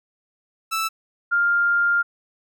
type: tone pair in turn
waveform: sawtooth / sine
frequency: 1318.5 / 1400.9 Hz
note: E6 / F6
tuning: 0 / +5 cents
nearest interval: minor second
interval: 105 cents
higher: second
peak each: -18 / -16 dBFS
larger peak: second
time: 0.71-0.89 / 1.31-2.03 s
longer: second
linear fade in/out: 20 ms
effects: none